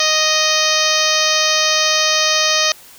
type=harmonic tone; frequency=622 Hz; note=D#5; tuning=1 cent flat; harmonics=1 / 2 / 3 / 4 / 5 / 6 / 7 / 8 / 9 / 10; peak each=-22 / -22 / -22 / -22 / -22 / -22 / -22 / -22 / -22 / -22 dBFS; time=0-2.72 s; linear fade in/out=2 ms; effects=white hiss -42 dBFS RMS until 2.98 s